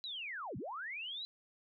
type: linear two-way sweep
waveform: sine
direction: down then up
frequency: 4038 to 92.2 to 4038 Hz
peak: -40 dBFS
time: 0.04-1.25 s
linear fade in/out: 0 ms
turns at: 0.57 s
effects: none